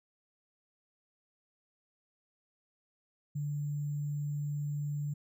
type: tone with sample-and-hold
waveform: sine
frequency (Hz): 146.2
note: D3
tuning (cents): -7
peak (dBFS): -32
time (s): 3.35-5.14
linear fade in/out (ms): 10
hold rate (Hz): 7350
effects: none